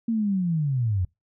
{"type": "linear sweep", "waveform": "sine", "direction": "down", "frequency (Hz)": [233.1, 85.7], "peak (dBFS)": -21, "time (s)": [0.08, 1.05], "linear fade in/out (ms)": 5, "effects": ["noise-tail reverb RT60 0.2 s tail -24 dB re dry"]}